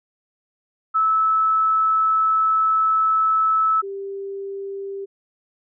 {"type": "tone pair in turn", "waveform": "sine", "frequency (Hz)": [1305, 394], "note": ["E6", "G4"], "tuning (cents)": [-18, 9], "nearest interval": "octave + major sixth", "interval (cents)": 2073, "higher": "first", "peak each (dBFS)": [-15, -27], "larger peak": "first", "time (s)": [[0.94, 3.82], [3.82, 5.06]], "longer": "first", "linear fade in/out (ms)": 20, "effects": []}